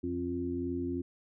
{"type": "harmonic tone with a mistuned harmonic", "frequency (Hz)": 87.31, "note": "F2", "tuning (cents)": 0, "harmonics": [1, 2, 3, 4], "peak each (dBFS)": [-40, -46, -34, -36], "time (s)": [0.03, 1.02], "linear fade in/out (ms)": 10, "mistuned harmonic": 3, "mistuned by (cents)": 28, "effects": []}